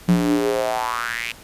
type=tone with high-pass filter sweep; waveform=square; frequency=58.27 Hz; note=A#1; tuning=in tune; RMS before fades=-21 dBFS; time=0.08-1.32 s; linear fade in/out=5 ms; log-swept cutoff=170 to 2600 Hz; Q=5.1; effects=pink hiss -44 dBFS RMS until 1.43 s + resampled to 32000 Hz